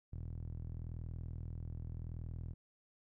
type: tone with band-pass filter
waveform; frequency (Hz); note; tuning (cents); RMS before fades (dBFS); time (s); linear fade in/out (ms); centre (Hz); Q
sawtooth; 40.82; E1; -16; -44; 0.12-2.54; 10; 100; 1.9
effects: none